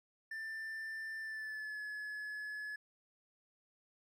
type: tone with pitch glide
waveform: triangle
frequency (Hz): 1779 to 1705.5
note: A6 to G#6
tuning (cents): +19 to +46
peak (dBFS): -39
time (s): 0.31-2.76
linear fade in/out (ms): 5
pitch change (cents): -73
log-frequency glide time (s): 1.2-1.8
effects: none